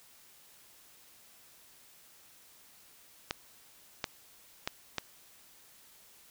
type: clicks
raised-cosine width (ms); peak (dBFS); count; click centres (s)
0.2; -14; 4; 3.309 / 4.042 / 4.675 / 4.983
effects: white hiss -59 dBFS RMS until 6.3 s